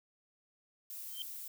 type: noise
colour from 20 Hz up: violet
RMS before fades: -45 dBFS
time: 0.9-1.48 s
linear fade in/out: 2 ms
type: tone with exponential growth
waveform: sine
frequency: 3128 Hz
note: G7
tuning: 4 cents flat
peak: -35 dBFS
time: 1.07-1.22 s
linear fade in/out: 1 ms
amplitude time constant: 31 ms
effects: none